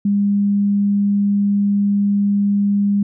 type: tone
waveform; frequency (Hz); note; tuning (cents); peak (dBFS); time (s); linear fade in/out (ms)
sine; 202.1; G#3; -47; -13; 0.05-3.03; 5
effects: none